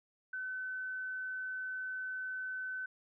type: tone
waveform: sine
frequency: 1517 Hz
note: F#6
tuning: 43 cents sharp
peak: -37 dBFS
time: 0.33-2.86 s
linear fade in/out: 5 ms
effects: none